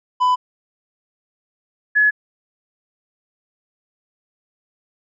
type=tone pair in turn; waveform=triangle / sine; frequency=1000 / 1698.4 Hz; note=B5 / G#6; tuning=+21 / +38 cents; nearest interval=major sixth; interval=917 cents; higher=second; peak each=-11 dBFS; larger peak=neither; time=0.2-0.36 / 1.95-2.11 s; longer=neither; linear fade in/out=20 ms; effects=resampled to 16000 Hz